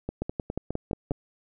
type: two click trains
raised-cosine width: 2 ms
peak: -15 / -17 dBFS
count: 6 / 6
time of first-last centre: 0.22-1.11 / 0.09-1.117 s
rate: 5.62 / 4.87 Hz
effects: none